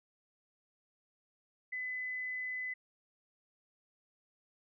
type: tone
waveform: sine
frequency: 2011 Hz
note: B6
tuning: 31 cents sharp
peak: -36 dBFS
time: 1.72-2.74 s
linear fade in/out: 10 ms
effects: none